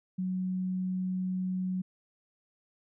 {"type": "tone", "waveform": "sine", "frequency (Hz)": 185, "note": "F#3", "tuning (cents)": 0, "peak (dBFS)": -29, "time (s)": [0.18, 1.82], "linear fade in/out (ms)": 10, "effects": []}